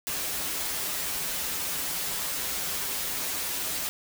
white noise with comb filter, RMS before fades -31 dBFS, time 0.07-3.89 s, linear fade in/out 0 ms, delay 8.7 ms, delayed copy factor -0.8, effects none

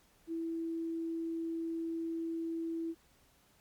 sine tone, 329.6 Hz, E4, in tune, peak -34 dBFS, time 0.27-2.95 s, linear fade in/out 50 ms, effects pink hiss -67 dBFS RMS until 3.6 s + MP3 96 kbps

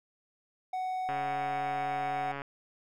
triangle tone, 744 Hz, F#5, 9 cents sharp, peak -29 dBFS, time 0.73-2.32 s, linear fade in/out 5 ms
click train, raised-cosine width 0.5 ms, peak -23 dBFS, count 187, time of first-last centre 1.09-2.419 s, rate 140 Hz
effects none

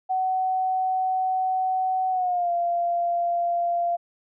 sine tone with pitch glide, 750 to 691.7 Hz, F#5 to F5, +23 to -17 cents, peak -21 dBFS, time 0.09-3.97 s, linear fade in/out 20 ms, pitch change -140 cents, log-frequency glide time 2.1-2.51 s, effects none

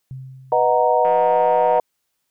sine tone with exponential decay, 131.4 Hz, C3, 8 cents sharp, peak -28 dBFS, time 0.11-1.22 s, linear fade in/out 0 ms, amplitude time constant 240 ms
sine chord, B major seventh, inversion none, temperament equal, 493.9 / 622.3 / 740 / 932.3 Hz, B4 / D#5 / F#5 / A#5, 0 / 0 / 0 / 0 cents, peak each -19 dBFS, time 0.52-1.8 s, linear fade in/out 2 ms
click train, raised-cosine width 0.5 ms, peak -20 dBFS, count 132, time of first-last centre 1.05-1.786 s, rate 178 Hz
effects white hiss -73 dBFS RMS until 2.3 s

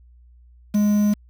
triangle tone with quantisation, 207.7 Hz, G#3, in tune, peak -13 dBFS, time 0.74-1.14 s, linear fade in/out 10 ms, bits 6, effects added 60 Hz sine -47 dBFS peak until 1.29 s

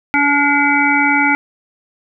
harmonic tone with a mistuned harmonic, 285.4 Hz, D4, 49 cents flat, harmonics 1 / 3 / 5 / 7 / 8, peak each -17 / -17 / -17 / -17 / -17 dBFS, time 0.14-1.35 s, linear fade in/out 0 ms, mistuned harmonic 7, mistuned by +38 cents, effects none

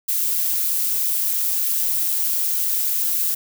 violet noise with amplitude modulation, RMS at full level -19 dBFS, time 0.08-3.35 s, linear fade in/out 10 ms, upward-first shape sine, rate 171 Hz, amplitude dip 45%, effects none

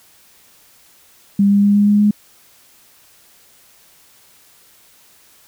sine tone with pitch steps, 200.2 / 201.7 / 203.2 / 204.8 / 206.3 / 207.9 Hz, G3 / G3 / G#3 / G#3 / G#3 / G#3, +37 / +50 / -38 / -24 / -11 / +2 cents, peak -9 dBFS, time 1.39-2.11 s, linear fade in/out 5 ms, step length 120 ms, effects white hiss -50 dBFS RMS until 5.47 s

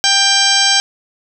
harmonic tone, 790 Hz, G5, 13 cents sharp, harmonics 1 / 2 / 3 / 4 / 5 / 6 / 7 / 8 / 10, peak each -20 / -18 / -22 / -16 / -20 / -18 / -16 / -19 / -22 dBFS, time 0.04-0.8 s, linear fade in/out 0 ms, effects none

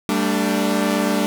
sawtooth chord, G suspended second, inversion none, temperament equal with one note detuned, 196 / 224.5 / 293.7 Hz, G3 / A3 / D4, 0 / +35 / 0 cents, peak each -18 dBFS, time 0.09-1.26 s, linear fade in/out 0 ms, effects 7-bit

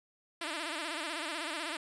5% pulse tone with vibrato, 317.3 Hz, D#4, 34 cents sharp, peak -24 dBFS, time 0.41-1.77 s, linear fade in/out 5 ms, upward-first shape sine, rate 16 Hz, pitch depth 140 cents each way, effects resampled to 22050 Hz

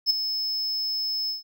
triangle tone with ADSR envelope, 5220 Hz, E8, 18 cents flat, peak -14 dBFS, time 0.06-1.43 s, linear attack 42 ms, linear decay 11 ms, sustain -10 dB, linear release 140 ms, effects none

